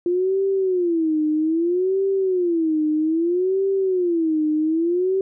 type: tone with vibrato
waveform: sine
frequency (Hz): 345.5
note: F4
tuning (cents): -19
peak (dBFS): -17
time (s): 0.06-5.21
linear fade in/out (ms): 2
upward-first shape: sine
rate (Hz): 0.62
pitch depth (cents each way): 210
effects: none